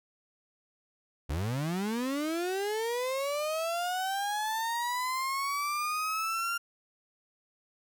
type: linear sweep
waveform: 35% pulse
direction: up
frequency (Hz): 65.41 to 1396.9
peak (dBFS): -28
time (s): 1.29-6.58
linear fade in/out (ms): 10
effects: none